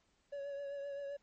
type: tone with vibrato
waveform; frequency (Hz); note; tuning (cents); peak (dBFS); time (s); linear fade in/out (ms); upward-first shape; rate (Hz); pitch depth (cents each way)
triangle; 563; C#5; +27; -38; 0.32-1.17; 10; triangle; 7.7; 33
effects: pink hiss -75 dBFS RMS until 1.22 s + MP3 32 kbps